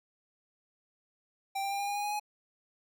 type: tone with pitch steps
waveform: square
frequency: 784 / 791.3 / 798.6 / 806 / 813.5 / 821.1 / 828.7 / 836.4 Hz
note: G5 / G5 / G5 / G5 / G#5 / G#5 / G#5 / G#5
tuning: 0 / +16 / +32 / +48 / -36 / -20 / -4 / +12 cents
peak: -32 dBFS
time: 1.55-2.198 s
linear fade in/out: 10 ms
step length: 81 ms
effects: none